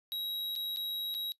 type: tone with dropouts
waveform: square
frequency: 3844 Hz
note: B7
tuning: 48 cents flat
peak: -34 dBFS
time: 0.12-1.32 s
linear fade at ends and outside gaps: 0 ms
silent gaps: 0.554-0.561 / 0.762-0.77 / 1.142-1.148 s
effects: noise-tail reverb RT60 0.1 s tail -20 dB re dry + resampled to 32000 Hz